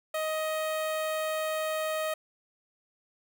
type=tone with notch filter; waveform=sawtooth; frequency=627 Hz; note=D#5; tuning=13 cents sharp; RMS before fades=-31 dBFS; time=0.14-2.14 s; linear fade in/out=5 ms; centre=5400 Hz; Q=1.8; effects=none